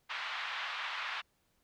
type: band-pass noise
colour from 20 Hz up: pink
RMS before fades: -39 dBFS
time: 0.09-1.22 s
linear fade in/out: 20 ms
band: 1000 to 3500 Hz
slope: 24 dB/octave
effects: pink hiss -75 dBFS RMS until 1.63 s